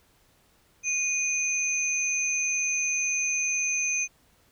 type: tone pair together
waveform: sine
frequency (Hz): 2469 / 6221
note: D#7 / G8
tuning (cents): -14 / -14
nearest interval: octave + major third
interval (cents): 1600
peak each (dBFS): -27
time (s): 0.83-4.08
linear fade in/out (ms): 50
effects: pink hiss -63 dBFS RMS until 4.51 s